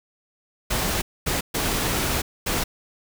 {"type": "noise bursts at uneven times", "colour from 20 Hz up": "pink", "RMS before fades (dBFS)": -24, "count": 4, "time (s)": [[0.7, 1.02], [1.26, 1.41], [1.54, 2.22], [2.46, 2.64]], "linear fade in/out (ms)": 10, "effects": []}